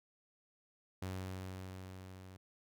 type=tone with level ramp; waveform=sawtooth; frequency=93.6 Hz; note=F#2; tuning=20 cents sharp; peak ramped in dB=-35 to -48 dBFS; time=1.02-2.37 s; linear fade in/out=5 ms; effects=none